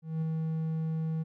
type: tone with ADSR envelope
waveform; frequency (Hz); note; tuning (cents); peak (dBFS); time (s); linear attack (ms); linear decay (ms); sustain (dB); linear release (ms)
triangle; 160; D#3; +49; -25; 0.02-1.24; 200; 7; -2; 21
effects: none